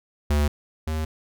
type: tone pair in turn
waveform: square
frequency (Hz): 73.7 / 78.45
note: D2 / D#2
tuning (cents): +7 / +15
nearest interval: minor second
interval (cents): 108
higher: second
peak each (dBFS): -19 / -25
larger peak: first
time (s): 0.3-0.48 / 0.87-1.05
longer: neither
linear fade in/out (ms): 5
effects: none